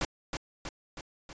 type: noise with echo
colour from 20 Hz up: pink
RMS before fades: -30 dBFS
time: 0.01-0.05 s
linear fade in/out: 2 ms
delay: 320 ms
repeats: 4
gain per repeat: -4 dB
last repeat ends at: 1.33 s
effects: resampled to 16000 Hz